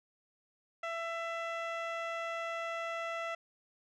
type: tone with low-pass filter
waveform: 15% pulse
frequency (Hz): 667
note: E5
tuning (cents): +20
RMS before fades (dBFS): -38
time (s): 0.83-3.35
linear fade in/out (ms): 5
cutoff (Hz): 3200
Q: 0.65
effects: none